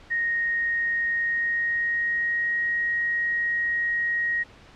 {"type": "tone with pitch glide", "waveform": "sine", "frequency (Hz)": [1864.7, 1884.2], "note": ["A#6", "A#6"], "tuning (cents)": [0, 18], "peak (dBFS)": -22, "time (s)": [0.1, 4.44], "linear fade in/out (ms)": 20, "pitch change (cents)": 18, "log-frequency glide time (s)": [1.19, 2.58], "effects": ["pink hiss -50 dBFS RMS until 4.75 s", "low-pass 4000 Hz 12 dB/octave"]}